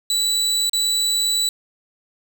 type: tone with dropouts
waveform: 30% pulse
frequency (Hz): 3951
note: B7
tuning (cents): 0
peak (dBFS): -15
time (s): 0.1-1.49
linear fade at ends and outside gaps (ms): 2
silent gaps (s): 0.696-0.732
effects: none